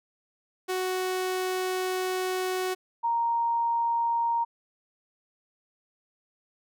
sawtooth / sine tone pair in turn, 370.7 / 932.1 Hz, F#4 / A#5, +3 / 0 cents, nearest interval octave + major third, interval 1597 cents, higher second, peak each -23 / -23 dBFS, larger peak neither, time 0.68-2.75 / 3.03-4.45 s, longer first, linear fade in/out 20 ms, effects none

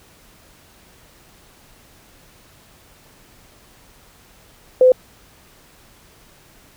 sine tone, 510 Hz, C5, 44 cents flat, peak -7 dBFS, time 4.81-4.92 s, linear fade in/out 2 ms, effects pink hiss -50 dBFS RMS until 6.76 s

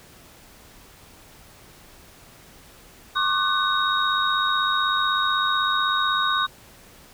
sine tone cluster, 1088 / 1184 / 1504 / 3761 Hz, C#6 / D6 / F#6 / A#7, -33 / +14 / +28 / +15 cents, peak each -25 dBFS, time 3.15-6.47 s, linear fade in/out 20 ms, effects pink hiss -49 dBFS RMS until 7.13 s

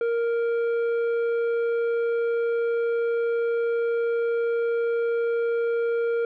triangle tone with tanh clipping, 466.2 Hz, A#4, in tune, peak -23 dBFS, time 0.01-6.25 s, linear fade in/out 2 ms, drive 12 dB, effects none

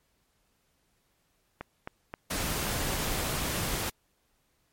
click train, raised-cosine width 0.5 ms, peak -21 dBFS, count 7, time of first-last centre 1.61-3.197 s, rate 3.78 Hz
pink noise, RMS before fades -31 dBFS, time 2.3-3.9 s, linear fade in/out 10 ms
effects pink hiss -72 dBFS RMS until 4.72 s + MP3 64 kbps

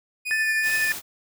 40% pulse tone with vibrato, 2471 Hz, D#7, 13 cents flat, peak -26 dBFS, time 0.25-0.93 s, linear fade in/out 20 ms, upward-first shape triangle, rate 2.5 Hz, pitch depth 26 cents each way
triangle tone with tremolo, 1765 Hz, A6, 5 cents sharp, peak -18 dBFS, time 0.31-0.92 s, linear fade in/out 0 ms, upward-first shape triangle, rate 12 Hz, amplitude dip 40%
white noise, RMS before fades -33 dBFS, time 0.62-1.02 s, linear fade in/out 50 ms
effects none

